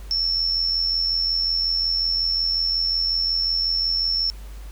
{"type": "tone with amplitude modulation", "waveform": "sine", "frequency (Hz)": 5400, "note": "E8", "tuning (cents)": 41, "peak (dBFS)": -17, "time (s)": [0.11, 4.3], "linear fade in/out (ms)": 0, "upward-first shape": "sine", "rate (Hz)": 85.5, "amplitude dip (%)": 50, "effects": ["added 50 Hz sine -34 dBFS peak until 4.71 s", "pink hiss -49 dBFS RMS until 4.71 s"]}